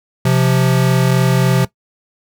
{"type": "tone pair together", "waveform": "square", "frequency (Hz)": [129.98, 173.5], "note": ["C3", "F3"], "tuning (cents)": [-11, -11], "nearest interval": "perfect fourth", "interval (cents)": 500, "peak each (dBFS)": [-13, -16], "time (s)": [0.25, 1.65], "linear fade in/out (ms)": 5, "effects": ["noise-tail reverb RT60 0.1 s tail -18 dB re dry"]}